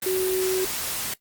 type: tone in noise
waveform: sine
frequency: 373.9 Hz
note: F#4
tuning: 18 cents sharp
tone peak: -21 dBFS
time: 0.06-0.65 s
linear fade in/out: 5 ms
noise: white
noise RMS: -29 dBFS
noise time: 0.02-1.14 s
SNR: +5 dB
effects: noise-tail reverb RT60 0.1 s tail -17 dB re dry + Opus 24 kbps